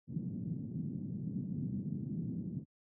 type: band-pass noise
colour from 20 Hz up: pink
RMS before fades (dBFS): -39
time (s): 0.07-2.65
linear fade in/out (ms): 50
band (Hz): 130 to 220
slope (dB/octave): 24
effects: high-pass 80 Hz 12 dB/octave